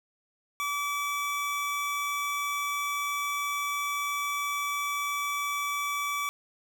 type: tone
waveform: 25% pulse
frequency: 1151 Hz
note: D6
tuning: 35 cents flat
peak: -25 dBFS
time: 0.6-6.29 s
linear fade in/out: 0 ms
effects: none